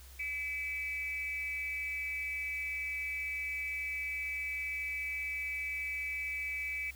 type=tone with amplitude modulation; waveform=sine; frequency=2299 Hz; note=D7; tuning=37 cents flat; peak=-31 dBFS; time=0.19-6.91 s; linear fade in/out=10 ms; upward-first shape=sine; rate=285 Hz; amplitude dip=75%; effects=added 65 Hz sine -51 dBFS peak until 6.95 s + white hiss -57 dBFS RMS until 6.95 s